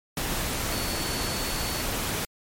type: tone in noise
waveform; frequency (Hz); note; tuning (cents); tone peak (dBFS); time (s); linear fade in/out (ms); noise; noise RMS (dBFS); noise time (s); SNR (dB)
sine; 4435; C#8; 0; -36; 0.72-1.82; 2; pink; -29; 0.17-2.25; -10
effects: MP3 64 kbps